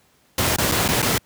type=noise with dropouts; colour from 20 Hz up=pink; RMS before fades=-19 dBFS; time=0.38-1.18 s; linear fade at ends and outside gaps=2 ms; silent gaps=0.562-0.584 / 0.715-0.72 / 0.88-0.887 / 1.019-1.026 s; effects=pink hiss -59 dBFS RMS until 1.25 s + high-pass 80 Hz 12 dB/octave